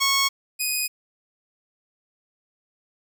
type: tone pair in turn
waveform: 10% pulse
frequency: 1100 / 2493 Hz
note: C#6 / D#7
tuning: -14 / +3 cents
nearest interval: octave + major second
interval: 1417 cents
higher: second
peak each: -10 / -14 dBFS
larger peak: first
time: 0-0.29 / 0.59-0.88 s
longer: neither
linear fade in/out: 20 ms
effects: none